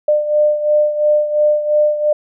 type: beating tone pair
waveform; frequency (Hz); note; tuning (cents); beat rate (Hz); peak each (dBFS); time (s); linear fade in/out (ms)
sine; 599 / 601.9; D5 / D5; +34 / +42; 2.9; -12 / -18; 0.08-2.13; 5
effects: none